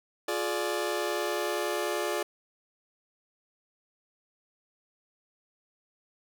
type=chord; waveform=sawtooth; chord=D diminished; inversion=first; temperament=just; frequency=352.4 / 422.9 / 587.3 Hz; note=F4 / Ab4 / D5; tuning=+16 / +31 / 0 cents; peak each=-29 dBFS; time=0.28-2.23 s; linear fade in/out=5 ms; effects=none